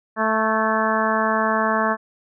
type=harmonic tone with a mistuned harmonic; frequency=220 Hz; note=A3; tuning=in tune; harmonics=1 / 2 / 3 / 4 / 5 / 6 / 7 / 8; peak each=-25 / -28 / -24 / -26 / -23 / -28 / -28 / -27 dBFS; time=0.16-1.97 s; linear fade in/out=50 ms; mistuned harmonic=8; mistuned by=-30 cents; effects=none